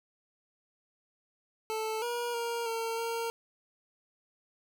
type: tone with pitch steps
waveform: 25% pulse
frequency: 438.9 / 477.9 / 468.4 / 455.3 / 460.9 Hz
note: A4 / A#4 / A#4 / A#4 / A#4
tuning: -4 / +43 / +8 / -41 / -20 cents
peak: -28 dBFS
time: 1.7-3.3 s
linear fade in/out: 0 ms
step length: 320 ms
effects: none